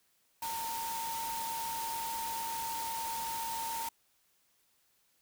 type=tone in noise; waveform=sine; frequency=913 Hz; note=A#5; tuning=36 cents flat; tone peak=-36 dBFS; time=0.42-3.89 s; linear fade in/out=5 ms; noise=white; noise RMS=-41 dBFS; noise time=0.42-3.89 s; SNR=+2 dB; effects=white hiss -72 dBFS RMS until 5.21 s